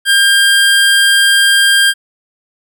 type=tone; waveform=25% pulse; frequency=1600 Hz; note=G6; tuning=35 cents sharp; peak=-3 dBFS; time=0.05-1.94 s; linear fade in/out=50 ms; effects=none